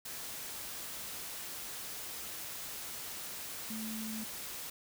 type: tone in noise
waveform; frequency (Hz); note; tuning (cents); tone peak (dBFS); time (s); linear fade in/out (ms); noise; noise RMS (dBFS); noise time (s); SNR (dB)
sine; 220; A3; 0; -39; 3.7-4.24; 5; white; -43; 0.05-4.7; +1
effects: none